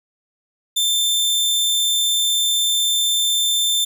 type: tone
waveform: sawtooth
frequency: 3562 Hz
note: A7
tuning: 21 cents sharp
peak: -13 dBFS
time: 0.76-3.85 s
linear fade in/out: 10 ms
effects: none